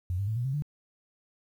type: tone with pitch steps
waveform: sine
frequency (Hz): 90.1 / 99.4 / 109.65 / 120.97 / 133.45 / 147.22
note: F#2 / G2 / A2 / B2 / C3 / D3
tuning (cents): -45 / +25 / -6 / -35 / +35 / +5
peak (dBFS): -27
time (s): 0.1-0.622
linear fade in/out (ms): 0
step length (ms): 87
effects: 10-bit